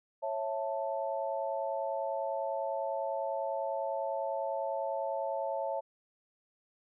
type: chord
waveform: sine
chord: A major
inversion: first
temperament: just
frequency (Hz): 550 / 660 / 880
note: C#5 / E5 / A5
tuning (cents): -14 / +2 / 0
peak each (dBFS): -35 / -36 / -37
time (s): 0.22-5.81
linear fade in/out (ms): 20
effects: none